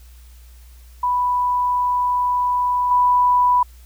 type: tone with level steps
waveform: sine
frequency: 987.8 Hz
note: B5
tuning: in tune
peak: -16 / -12 dBFS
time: 1.03-3.63 s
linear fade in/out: 5 ms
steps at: 2.91 s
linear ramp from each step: 2 ms
effects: added 60 Hz sine -41 dBFS peak until 3.85 s + white hiss -54 dBFS RMS until 3.85 s